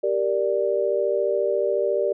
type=chord; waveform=sine; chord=G minor; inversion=none; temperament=equal; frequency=392 / 466.2 / 587.3 Hz; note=G4 / Bb4 / D5; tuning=0 / 0 / 0 cents; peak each=-24 / -25 / -23 dBFS; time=0.03-2.13 s; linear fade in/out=10 ms; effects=none